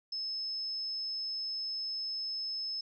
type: tone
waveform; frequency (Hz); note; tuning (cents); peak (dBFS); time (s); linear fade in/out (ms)
sine; 5210; E8; -21; -34; 0.12-2.81; 5
effects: none